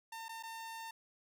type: tone with dropouts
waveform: sawtooth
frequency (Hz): 905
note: A5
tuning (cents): +48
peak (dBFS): -40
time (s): 0.12-0.91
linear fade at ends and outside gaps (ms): 5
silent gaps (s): 0.284-0.291 / 0.427-0.434
effects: none